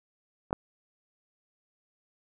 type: clicks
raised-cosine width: 1 ms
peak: -28 / -10 dBFS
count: 2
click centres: 0.508 / 0.529 s
effects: none